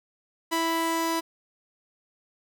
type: tone pair together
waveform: sawtooth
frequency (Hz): 329.6 / 989.1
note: E4 / B5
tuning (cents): 0 / +2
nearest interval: octave + perfect fifth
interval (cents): 1902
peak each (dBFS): -23 / -25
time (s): 0.51-1.21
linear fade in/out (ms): 20
effects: none